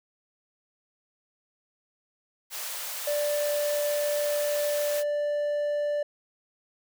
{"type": "high-pass noise", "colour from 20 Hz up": "white", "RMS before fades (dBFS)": -35, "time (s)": [2.5, 5.04], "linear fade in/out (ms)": 50, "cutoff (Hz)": 490, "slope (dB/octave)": 48}
{"type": "tone", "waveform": "triangle", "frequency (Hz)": 587.3, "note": "D5", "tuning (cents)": 0, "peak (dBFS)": -23, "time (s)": [3.07, 6.03], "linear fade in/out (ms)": 5}
{"effects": []}